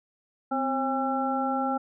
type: harmonic tone with a mistuned harmonic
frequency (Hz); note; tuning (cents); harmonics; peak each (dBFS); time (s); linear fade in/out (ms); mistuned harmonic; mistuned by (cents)
270; C#4; -45; 1 / 2 / 3 / 5; -29 / -33 / -28 / -32; 0.51-1.78; 10; 1; -69
effects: none